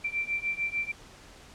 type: beating tone pair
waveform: sine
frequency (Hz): 2345 / 2351.7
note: D7 / D7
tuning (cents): -3 / +2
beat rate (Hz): 6.7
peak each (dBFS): -32 / -31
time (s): 0.04-0.92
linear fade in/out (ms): 10
effects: pink hiss -51 dBFS RMS until 1.54 s + low-pass 8000 Hz 12 dB/octave